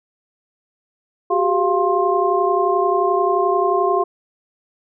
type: tone cluster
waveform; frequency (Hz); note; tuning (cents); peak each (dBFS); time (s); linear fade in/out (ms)
sine; 369.9 / 401.3 / 697 / 1058; F#4 / G4 / F5 / C6; 0 / +41 / -4 / +19; -20; 1.3-4.04; 10
effects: none